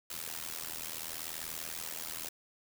white noise with amplitude modulation, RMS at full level -37 dBFS, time 0.1-2.29 s, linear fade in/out 5 ms, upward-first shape sine, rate 80.7 Hz, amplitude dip 90%, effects none

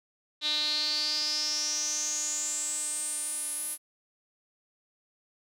sawtooth tone with band-pass filter sweep, 301.1 Hz, D4, 43 cents sharp, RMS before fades -31 dBFS, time 0.41-3.78 s, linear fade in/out 50 ms, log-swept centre 3800 to 11000 Hz, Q 9.2, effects none

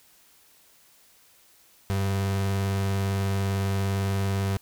35% pulse tone with vibrato, 97.7 Hz, G2, 5 cents flat, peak -22 dBFS, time 1.9-4.57 s, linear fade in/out 0 ms, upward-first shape triangle, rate 20 Hz, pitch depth 35 cents each way, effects white hiss -58 dBFS RMS until 4.61 s

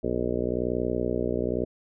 harmonic tone, 61 Hz, B1, 21 cents flat, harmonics 1 / 2 / 3 / 4 / 5 / 6 / 7 / 8 / 9 / 10, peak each -36 / -36 / -37 / -32 / -36 / -31 / -31 / -34 / -36 / -36 dBFS, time 0.03-1.65 s, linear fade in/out 10 ms, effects none

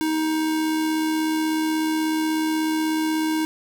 square tone with amplitude modulation, 314.7 Hz, D#4, 20 cents sharp, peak -20 dBFS, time 0.01-3.45 s, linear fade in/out 0 ms, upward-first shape sine, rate 76.4 Hz, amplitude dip 25%, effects none

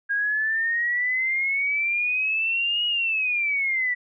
sine exponential two-way sweep, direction up then down, 1621 to 2905 to 1946 Hz, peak -21 dBFS, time 0.09-3.95 s, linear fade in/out 20 ms, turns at 2.86 s, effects none

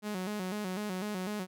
sawtooth tone with vibrato, 196.8 Hz, G3, 7 cents sharp, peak -30 dBFS, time 0.02-1.47 s, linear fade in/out 50 ms, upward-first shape square, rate 4 Hz, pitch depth 110 cents each way, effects none

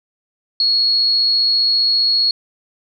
sine tone with amplitude modulation, 4330 Hz, C#8, 41 cents flat, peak -11 dBFS, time 0.6-2.31 s, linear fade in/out 2 ms, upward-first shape sine, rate 115 Hz, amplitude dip 25%, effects none

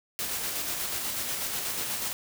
white noise with tremolo, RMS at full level -31 dBFS, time 0.19-2.13 s, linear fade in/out 0 ms, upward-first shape square, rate 8.2 Hz, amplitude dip 25%, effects none

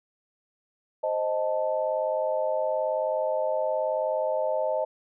sine chord, A diminished, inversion first, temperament equal, 523.3 / 622.3 / 880 Hz, C5 / Eb5 / A5, 0 / 0 / 0 cents, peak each -29 / -26 / -32 dBFS, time 1.03-4.85 s, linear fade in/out 10 ms, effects none

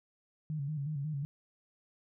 sine tone with vibrato, 146.83 Hz, D3, in tune, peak -33 dBFS, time 0.5-1.25 s, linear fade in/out 0 ms, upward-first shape square, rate 5.5 Hz, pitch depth 84 cents each way, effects none

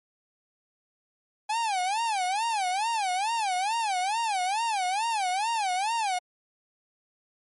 45% pulse tone with vibrato, 821 Hz, G#5, 20 cents flat, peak -25 dBFS, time 1.49-6.19 s, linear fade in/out 10 ms, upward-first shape sine, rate 2.3 Hz, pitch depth 220 cents each way, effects MP3 48 kbps

